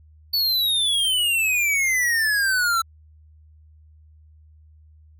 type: exponential sweep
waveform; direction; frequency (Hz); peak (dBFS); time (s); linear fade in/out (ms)
square; down; 4506 to 1325; -19; 0.33-2.82; 10
effects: added 77 Hz sine -48 dBFS peak until 5.19 s

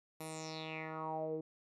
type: tone with low-pass filter sweep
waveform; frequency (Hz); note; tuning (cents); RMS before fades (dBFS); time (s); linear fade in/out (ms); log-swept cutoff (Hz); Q
10% pulse; 158.4; D#3; +31; -42; 0.2-1.41; 5; 12000 to 380; 5.5
effects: none

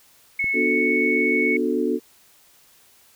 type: tone with pitch glide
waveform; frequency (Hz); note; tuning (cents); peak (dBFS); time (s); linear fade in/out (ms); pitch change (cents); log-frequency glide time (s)
sine; 2197 to 2214; C#7 to C#7; -16 to -3; -20; 0.39-1.57; 5; +13; 0.52-0.66
type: click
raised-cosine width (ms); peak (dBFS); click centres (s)
3; -23; 0.443
type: chord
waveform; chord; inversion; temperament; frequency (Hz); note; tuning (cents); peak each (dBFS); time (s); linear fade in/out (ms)
sine; B minor seventh; none; equal with one note detuned; 246.9 / 293.7 / 363 / 440; B3 / D4 / F#4 / A4; 0 / 0 / -33 / 0; -25; 0.53-2; 50
effects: white hiss -55 dBFS RMS until 3.15 s

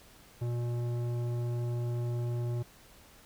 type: tone with tanh clipping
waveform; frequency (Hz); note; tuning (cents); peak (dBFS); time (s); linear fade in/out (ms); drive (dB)
sine; 120; B2; -49; -32; 0.41-2.63; 10; 13
effects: pink hiss -57 dBFS RMS until 3.25 s

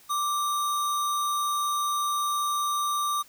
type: tone with sample-and-hold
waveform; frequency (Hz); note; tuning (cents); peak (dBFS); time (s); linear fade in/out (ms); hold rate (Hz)
sine; 1174.7; D6; 0; -24; 0.09-3.23; 20; 4900
effects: white hiss -55 dBFS RMS until 3.28 s

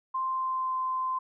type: tone with pitch glide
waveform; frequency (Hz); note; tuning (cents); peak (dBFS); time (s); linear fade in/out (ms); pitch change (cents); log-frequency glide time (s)
sine; 1046.5 to 1035.7; C6 to C6; 0 to -18; -27; 0.14-1.19; 10; -18; 0.27-0.77
effects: none

